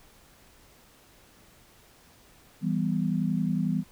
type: chord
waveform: sine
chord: E minor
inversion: none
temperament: equal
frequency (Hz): 164.81 / 196 / 246.9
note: E3 / G3 / B3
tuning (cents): 0 / 0 / 0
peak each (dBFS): -28 / -28 / -30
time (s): 2.61-3.84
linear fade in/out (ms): 50
effects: pink hiss -57 dBFS RMS until 3.91 s